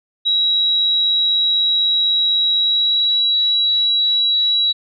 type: tone with pitch glide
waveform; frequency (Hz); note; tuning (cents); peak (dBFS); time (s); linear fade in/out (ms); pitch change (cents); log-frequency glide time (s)
sine; 3868 to 3899; B7 to B7; -37 to -23; -13; 0.25-4.73; 20; +14; 2.57-3.14
effects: none